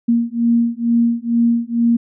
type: beating tone pair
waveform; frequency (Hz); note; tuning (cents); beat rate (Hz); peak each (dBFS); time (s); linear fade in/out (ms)
sine; 233.1 / 235.3; A#3 / A#3; 0 / +16; 2.2; -16; 0.08-1.97; 10
effects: none